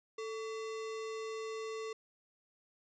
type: tone with sample-and-hold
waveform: sine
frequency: 441.5 Hz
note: A4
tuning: 6 cents sharp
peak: -38 dBFS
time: 0.18-1.93 s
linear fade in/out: 5 ms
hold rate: 1575 Hz
effects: resampled to 16000 Hz